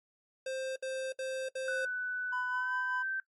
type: tone bursts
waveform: square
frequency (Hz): 525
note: C5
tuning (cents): +6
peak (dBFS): -35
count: 4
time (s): 0.46-1.852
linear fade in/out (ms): 5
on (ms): 300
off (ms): 64
type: tone with pitch glide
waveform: sine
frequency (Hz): 1493 to 1554.6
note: F#6 to G6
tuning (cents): +15 to -15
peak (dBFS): -32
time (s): 1.68-3.2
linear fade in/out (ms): 2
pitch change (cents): +70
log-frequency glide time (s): 2.49-2.75
type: tone with tremolo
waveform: triangle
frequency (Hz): 1002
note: B5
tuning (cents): +25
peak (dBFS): -33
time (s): 2.32-3.03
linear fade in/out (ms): 10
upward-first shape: sine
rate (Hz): 5.1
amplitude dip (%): 45
effects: noise-tail reverb RT60 0.1 s tail -19 dB re dry + MP3 48 kbps